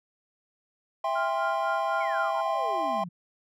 triangle chord, C major, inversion first, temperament equal with one note detuned, 659.3 / 798.2 / 1046.5 Hz, E5 / G5 / C6, 0 / +31 / 0 cents, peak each -28 dBFS, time 1.04-3.04 s, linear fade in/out 5 ms
sine tone with tremolo, 1396.9 Hz, F6, in tune, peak -29 dBFS, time 1.15-2.41 s, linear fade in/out 10 ms, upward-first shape sine, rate 4 Hz, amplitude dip 90%
sine exponential sweep, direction down, 2314 to 164.81 Hz, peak -36 dBFS, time 2-3.09 s, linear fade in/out 10 ms
effects none

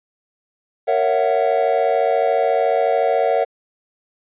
triangle chord, F# dominant seventh, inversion first, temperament just, 462.5 / 555 / 666 / 740 Hz, A#4 / C#5 / E5 / F#5, -14 / +2 / +18 / 0 cents, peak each -18 dBFS, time 0.87-3.45 s, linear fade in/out 20 ms, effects tanh soft clip ceiling -4 dBFS + resampled to 8000 Hz

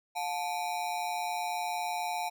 square ring-modulated tone, 793 Hz, G5, 20 cents sharp, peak -29 dBFS, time 0.15-2.3 s, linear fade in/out 20 ms, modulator 80.1 Hz, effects none

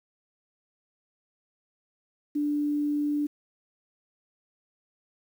sine tone with quantisation, 293.7 Hz, D4, in tune, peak -24 dBFS, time 2.35-3.27 s, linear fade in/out 10 ms, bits 9, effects none

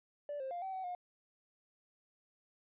triangle tone with pitch steps, 582 / 530 / 700 / 765 / 755 / 716 Hz, D5 / C5 / F5 / G5 / F#5 / F5, -16 / +22 / +4 / -42 / +35 / +43 cents, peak -35 dBFS, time 0.29-0.95 s, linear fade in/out 2 ms, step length 110 ms, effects tanh soft clip ceiling -35 dBFS + resampled to 8000 Hz

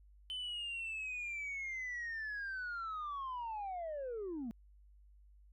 sine linear sweep, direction down, 3056 to 214.5 Hz, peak -37 dBFS, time 0.3-4.51 s, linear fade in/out 0 ms, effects tanh soft clip ceiling -37 dBFS + added 50 Hz sine -59 dBFS peak until 5.52 s

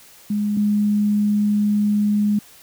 sine tone pair in turn, 207.7 / 207.7 Hz, G#3 / G#3, 0 / 0 cents, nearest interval unison, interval 0 cents, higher neither, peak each -18 / -15 dBFS, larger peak second, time 0.3-0.57 / 0.57-2.39 s, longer second, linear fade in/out 5 ms, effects white hiss -47 dBFS RMS until 2.62 s

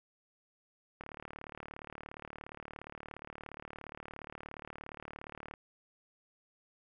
click train, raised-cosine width 0.5 ms, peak -29 dBFS, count 169, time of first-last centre 1.01-5.538 s, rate 37.1 Hz, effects none

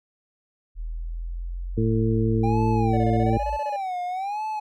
sine exponential sweep, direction up, 40 to 54.4 Hz, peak -28 dBFS, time 0.75-3.59 s, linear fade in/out 50 ms
harmonic tone, 111.9 Hz, A2, 30 cents sharp, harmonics 1 / 2 / 3 / 4, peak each -22 / -25 / -27 / -28 dBFS, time 1.77-3.38 s, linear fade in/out 10 ms
triangle tone with vibrato, 787 Hz, G5, 7 cents sharp, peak -24 dBFS, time 2.43-4.6 s, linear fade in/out 10 ms, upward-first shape sine, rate 1.1 Hz, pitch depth 170 cents each way
triangle tone bursts, 583 Hz, D5, 13 cents flat, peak -26 dBFS, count 13, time 2.93-3.764 s, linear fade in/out 5 ms, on 42 ms, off 24 ms
effects none

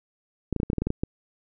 clicks, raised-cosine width 3 ms, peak -12 dBFS, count 11, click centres 0.527 / 0.563 / 0.601 / 0.632 / 0.701 / 0.732 / 0.783 / 0.82 / 0.87 / 0.904 / 1.035 s, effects none

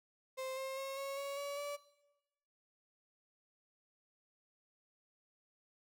35% pulse tone with pitch steps, 523.3 / 531.8 / 540.5 / 549.3 / 558.3 / 567.4 / 576.6 Hz, C5 / C5 / C#5 / C#5 / C#5 / C#5 / D5, 0 / +28 / -44 / -16 / +12 / +40 / -32 cents, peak -38 dBFS, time 0.37-1.77 s, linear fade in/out 20 ms, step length 200 ms, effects noise-tail reverb RT60 1.0 s tail -19 dB re dry

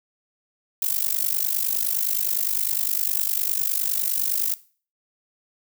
violet noise with amplitude modulation, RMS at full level -20 dBFS, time 0.82-4.54 s, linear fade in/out 2 ms, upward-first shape sine, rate 49.8 Hz, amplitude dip 90%, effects noise-tail reverb RT60 0.4 s tail -18 dB re dry

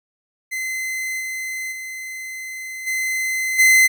45% pulse tone with level steps, 2054 Hz, C7, 33 cents flat, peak -23 / -25 / -29 / -20 / -10 dBFS, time 0.51-3.88 s, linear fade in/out 20 ms, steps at 1.19 / 1.71 / 2.86 / 3.58 s, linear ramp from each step 20 ms, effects none

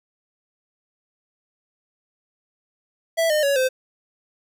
square tone with pitch steps, 659.3 / 608.1 / 560.8 / 517.3 Hz, E5 / D#5 / C#5 / C5, 0 / -40 / +20 / -20 cents, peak -18 dBFS, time 3.17-3.69 s, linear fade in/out 20 ms, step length 130 ms, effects none

